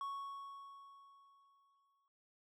triangle tone with exponential decay, 1109 Hz, C#6, in tune, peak -37 dBFS, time 0.01-2.08 s, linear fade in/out 1 ms, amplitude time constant 450 ms, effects none

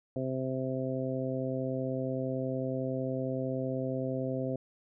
harmonic tone, 130.81 Hz, C3, in tune, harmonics 1 / 2 / 3 / 4 / 5, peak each -36 / -35 / -39 / -36 / -40 dBFS, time 0.16-4.56 s, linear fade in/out 2 ms, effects none

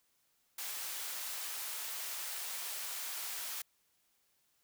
white high-pass noise, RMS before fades -41 dBFS, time 0.58-3.62 s, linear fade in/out 5 ms, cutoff 690 Hz, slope 12 dB/octave, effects white hiss -75 dBFS RMS until 4.63 s

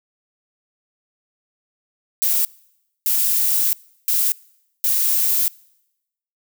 violet noise bursts at uneven times, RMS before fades -18 dBFS, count 4, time 2.22-2.45 / 3.06-3.73 / 4.08-4.32 / 4.84-5.48 s, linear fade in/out 0 ms, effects noise-tail reverb RT60 0.9 s tail -25 dB re dry

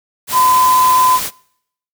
sine tone in noise, 1016 Hz, B5, 49 cents sharp, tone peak -8 dBFS, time 0.32-1.2 s, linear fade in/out 50 ms, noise white, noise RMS -21 dBFS, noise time 0.27-1.31 s, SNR +10 dB, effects noise-tail reverb RT60 0.7 s tail -24 dB re dry

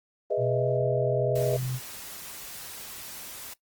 sine chord, E major seventh, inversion first, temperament just, 412 / 494.4 / 618.1 / 659.3 Hz, G#4 / B4 / D#5 / E5, -14 / +2 / -12 / 0 cents, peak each -30 / -29 / -28 / -31 dBFS, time 0.3-1.57 s, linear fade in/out 10 ms
sine tone with pitch glide, 123.47 to 127.9 Hz, B2 to C3, 0 to -39 cents, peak -28 dBFS, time 0.37-1.8 s, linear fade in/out 50 ms, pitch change +61 cents, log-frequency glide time 0.5-0.67 s
white noise, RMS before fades -41 dBFS, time 1.35-3.54 s, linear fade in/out 10 ms
effects noise-tail reverb RT60 0.1 s tail -17 dB re dry + Opus 24 kbps

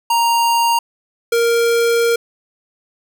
square tone pair in turn, 933 / 466.5 Hz, A#5 / A#4, +1 / +1 cents, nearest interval octave, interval 1200 cents, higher first, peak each -13 dBFS, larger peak neither, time 0.1-0.79 / 1.32-2.16 s, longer second, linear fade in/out 5 ms, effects none

